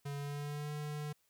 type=tone with pitch glide; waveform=square; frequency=142.1 to 148.99 Hz; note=C#3 to D3; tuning=+43 to +25 cents; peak=-39 dBFS; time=0.05-1.13 s; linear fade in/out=10 ms; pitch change=+82 cents; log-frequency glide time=0.16-0.72 s; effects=white hiss -75 dBFS RMS until 1.29 s